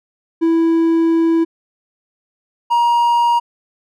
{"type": "tone pair in turn", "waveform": "triangle", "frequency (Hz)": [329.6, 946.9], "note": ["E4", "A#5"], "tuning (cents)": [0, 27], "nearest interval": "octave + tritone", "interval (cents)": 1827, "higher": "second", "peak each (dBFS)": -9, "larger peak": "neither", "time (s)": [[0.41, 1.45], [2.7, 3.4]], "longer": "first", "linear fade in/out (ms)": 20, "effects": []}